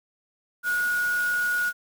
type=tone in noise; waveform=sine; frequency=1450 Hz; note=F#6; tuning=35 cents flat; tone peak=-22 dBFS; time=0.63-1.73 s; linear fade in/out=50 ms; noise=white; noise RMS=-38 dBFS; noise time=0.63-1.73 s; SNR=+13 dB; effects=none